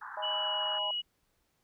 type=band-pass noise; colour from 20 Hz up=white; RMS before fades=-44 dBFS; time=0.01-0.79 s; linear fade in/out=10 ms; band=810 to 1700 Hz; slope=96 dB/octave
type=chord; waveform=sine; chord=G# minor; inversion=second; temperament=just; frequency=623 / 830.6 / 996.7 Hz; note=D#5 / G#5 / B5; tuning=+2 / 0 / +16 cents; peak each=-39 dBFS; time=0.17-0.91 s; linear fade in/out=2 ms
type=tone with pitch glide; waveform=sine; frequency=2948 to 2912 Hz; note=F#7 to F#7; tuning=-7 to -28 cents; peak=-31 dBFS; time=0.22-1.02 s; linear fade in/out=20 ms; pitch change=-21 cents; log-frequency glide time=0.32-0.63 s
effects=pink hiss -75 dBFS RMS until 1.63 s